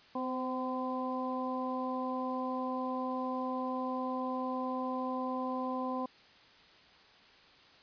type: harmonic tone with a mistuned harmonic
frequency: 255.6 Hz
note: C4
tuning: 40 cents flat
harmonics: 1 / 2 / 3 / 4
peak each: -36 / -39 / -41 / -38 dBFS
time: 0.15-6.06 s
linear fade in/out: 5 ms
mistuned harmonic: 2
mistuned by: +26 cents
effects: white hiss -59 dBFS RMS until 7.82 s + resampled to 11025 Hz